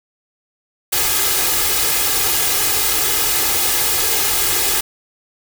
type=noise with comb filter; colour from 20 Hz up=white; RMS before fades=-17 dBFS; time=0.92-4.81 s; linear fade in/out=10 ms; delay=2.4 ms; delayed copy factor=+0.75; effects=none